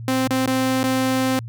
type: tone with dropouts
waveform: sawtooth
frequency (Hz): 260.9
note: C4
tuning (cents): -5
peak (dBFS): -14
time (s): 0.08-1.39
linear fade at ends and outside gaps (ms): 1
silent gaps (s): 0.274-0.307 / 0.461-0.474 / 0.831-0.84
effects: added 115 Hz sine -30 dBFS peak until 1.48 s